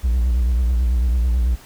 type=tone with vibrato; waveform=triangle; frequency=60.7 Hz; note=B1; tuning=29 cents flat; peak=-12 dBFS; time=0.03-1.56 s; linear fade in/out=20 ms; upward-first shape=triangle; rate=9.1 Hz; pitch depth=130 cents each way; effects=tanh soft clip ceiling -8 dBFS + pink hiss -45 dBFS RMS until 1.65 s